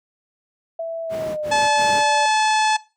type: tone with pitch glide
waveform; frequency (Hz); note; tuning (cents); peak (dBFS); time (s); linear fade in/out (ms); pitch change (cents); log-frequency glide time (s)
sine; 660 to 588; E5 to D5; +2 to +2; -23; 0.79-2.26; 5; -200; 1.04-1.55
type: noise bursts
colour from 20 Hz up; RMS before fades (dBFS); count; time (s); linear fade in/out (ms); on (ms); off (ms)
brown; -26; 3; 1.09-2.036; 50; 280; 53
type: harmonic tone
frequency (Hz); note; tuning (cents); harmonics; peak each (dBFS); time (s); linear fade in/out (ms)
864; A5; -32; 1 / 2 / 3 / 4 / 5 / 6 / 7 / 8 / 9 / 10; -17 / -23 / -27 / -29 / -31 / -33 / -34 / -35 / -36 / -37; 1.51-2.77; 10
effects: noise-tail reverb RT60 0.3 s tail -19 dB re dry + high-pass 200 Hz 12 dB/octave